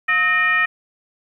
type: tone with frequency modulation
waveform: sine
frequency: 1849 Hz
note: A#6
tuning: 15 cents flat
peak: -14 dBFS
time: 0.08-0.66 s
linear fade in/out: 10 ms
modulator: 568 Hz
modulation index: 0.92
effects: 9-bit